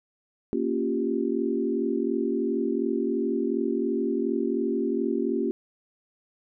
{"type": "chord", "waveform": "sine", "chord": "G half-diminished seventh", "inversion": "first", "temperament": "equal", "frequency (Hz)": [233.1, 277.2, 349.2, 392], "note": ["Bb3", "Db4", "F4", "G4"], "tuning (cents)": [0, 0, 0, 0], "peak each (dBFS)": -29, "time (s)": [0.53, 5.51], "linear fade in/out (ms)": 0, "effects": []}